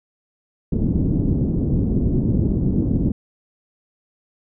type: low-pass noise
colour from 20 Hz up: white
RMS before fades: -19 dBFS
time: 0.72-3.12 s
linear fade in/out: 5 ms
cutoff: 280 Hz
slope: 24 dB/octave
effects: none